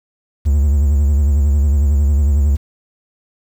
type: tone with vibrato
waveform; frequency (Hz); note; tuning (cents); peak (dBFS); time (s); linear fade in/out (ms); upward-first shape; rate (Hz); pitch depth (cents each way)
triangle; 71.6; D2; -43; -8; 0.45-2.57; 20; sine; 11; 97
effects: 7-bit